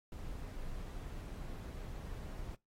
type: noise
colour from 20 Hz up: brown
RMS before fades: -44 dBFS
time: 0.12-2.55 s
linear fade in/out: 2 ms
effects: noise-tail reverb RT60 0.2 s tail -21 dB re dry + AAC 48 kbps